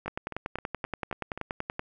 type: two click trains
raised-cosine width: 0.5 ms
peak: -16 / -21 dBFS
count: 19 / 6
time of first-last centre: 0.08-1.794 / 0.06-1.376 s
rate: 10.5 / 3.8 Hz
effects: none